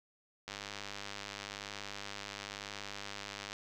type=click train; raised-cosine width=0.2 ms; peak=-24 dBFS; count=309; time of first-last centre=0.48-3.53 s; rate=101 Hz; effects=none